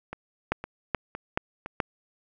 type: two click trains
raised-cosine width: 0.5 ms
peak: -20 / -9 dBFS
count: 4 / 4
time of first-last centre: 0.13-1.661 / 0.52-1.802 s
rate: 1.96 / 2.34 Hz
effects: none